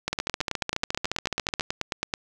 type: two click trains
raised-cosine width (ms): 0.2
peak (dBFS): -9 / -9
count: 22 / 20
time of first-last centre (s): 0.13-1.609 / 0.08-2.139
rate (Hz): 14.2 / 9.23
effects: none